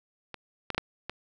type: clicks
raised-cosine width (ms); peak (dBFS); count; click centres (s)
0.3; -22 / -14 / -18 / -10 / -18; 5; 0.343 / 0.703 / 0.747 / 0.78 / 1.096
effects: none